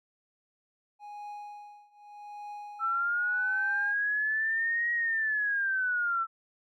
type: tone with tremolo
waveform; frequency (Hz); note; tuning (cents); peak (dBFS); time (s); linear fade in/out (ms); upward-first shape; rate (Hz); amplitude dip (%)
triangle; 828; G#5; -5; -36; 0.99-3.95; 50; triangle; 0.82; 95
type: linear two-way sweep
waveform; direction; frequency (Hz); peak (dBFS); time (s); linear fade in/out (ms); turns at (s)
sine; up then down; 1324 to 1900 to 1324; -26; 2.79-6.27; 50; 4.92
effects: none